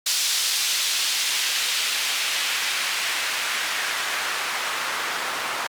white noise with band-pass filter sweep, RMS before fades -25 dBFS, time 0.06-5.67 s, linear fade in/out 5 ms, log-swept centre 4600 to 1100 Hz, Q 0.99, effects Opus 48 kbps

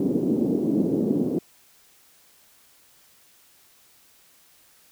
pink band-pass noise, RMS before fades -23 dBFS, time 0-1.39 s, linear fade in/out 5 ms, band 210 to 370 Hz, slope 24 dB/octave, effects white hiss -57 dBFS RMS until 4.91 s

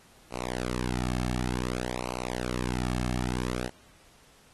sawtooth tone with flanger, 61.74 Hz, B1, in tune, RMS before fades -31 dBFS, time 0.3-3.71 s, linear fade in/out 50 ms, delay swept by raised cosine 0.57 to 2.07 ms, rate 0.55 Hz, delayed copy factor -1, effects pink hiss -58 dBFS RMS until 4.53 s + AAC 32 kbps

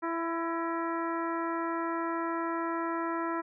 harmonic tone with a mistuned harmonic, 333.1 Hz, E4, 18 cents sharp, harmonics 1 / 2 / 3 / 4 / 5 / 6 / 7, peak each -33 / -39 / -35 / -37 / -44 / -45 / -53 dBFS, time 0.02-3.42 s, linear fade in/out 20 ms, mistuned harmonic 6, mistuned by -66 cents, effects none

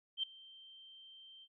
sine tone with ADSR envelope, 3134 Hz, G7, 1 cent flat, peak -31 dBFS, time 0.17-1.48 s, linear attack 63 ms, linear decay 3 ms, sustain -23 dB, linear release 51 ms, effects none

